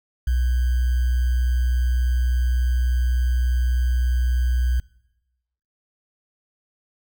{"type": "tone with sample-and-hold", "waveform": "sine", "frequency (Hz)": 61.74, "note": "B1", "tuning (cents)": 0, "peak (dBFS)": -17, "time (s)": [0.27, 4.8], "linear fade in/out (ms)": 5, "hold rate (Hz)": 1575, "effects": ["noise-tail reverb RT60 1.0 s tail -23 dB re dry"]}